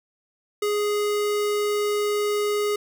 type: tone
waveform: square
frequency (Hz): 415.3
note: G#4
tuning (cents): 0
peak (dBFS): -22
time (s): 0.62-2.76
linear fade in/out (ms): 5
effects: none